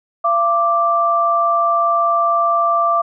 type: tone pair together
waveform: sine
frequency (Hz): 680.5 / 1174.7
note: F5 / D6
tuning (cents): -45 / 0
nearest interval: major sixth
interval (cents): 945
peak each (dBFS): -17 / -14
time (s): 0.24-3.02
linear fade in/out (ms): 10
effects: none